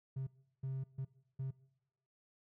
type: tone bursts at uneven times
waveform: triangle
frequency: 133.1 Hz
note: C3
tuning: 30 cents sharp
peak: -34 dBFS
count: 4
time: 0.16-0.27 / 0.63-0.84 / 0.98-1.05 / 1.39-1.51 s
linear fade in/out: 10 ms
effects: noise-tail reverb RT60 0.9 s tail -23 dB re dry + tanh soft clip ceiling -32 dBFS